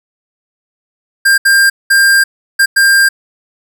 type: tone bursts at uneven times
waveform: square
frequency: 1597 Hz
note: G6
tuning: 32 cents sharp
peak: -6 dBFS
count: 5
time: 1.25-1.38 / 1.45-1.7 / 1.9-2.24 / 2.59-2.66 / 2.76-3.09 s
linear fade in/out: 10 ms
effects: none